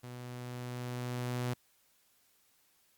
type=tone with level ramp; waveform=sawtooth; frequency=123.47 Hz; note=B2; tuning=in tune; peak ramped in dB=-40 to -28 dBFS; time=0.03-1.54 s; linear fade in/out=10 ms; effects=white hiss -70 dBFS RMS until 2.97 s + Opus 48 kbps